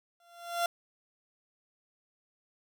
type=tone with exponential growth; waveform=30% pulse; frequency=689 Hz; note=F5; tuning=24 cents flat; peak=-22 dBFS; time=0.2-0.66 s; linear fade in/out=2 ms; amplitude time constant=100 ms; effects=none